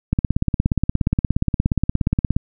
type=click train; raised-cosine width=5 ms; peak=-4 dBFS; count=39; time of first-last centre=0.13-2.365 s; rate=17 Hz; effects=none